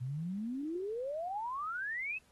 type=exponential sweep; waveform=sine; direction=up; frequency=119.6 to 2660 Hz; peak=-35 dBFS; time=0-2.19 s; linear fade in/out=20 ms; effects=pink hiss -68 dBFS RMS until 2.31 s + AAC 32 kbps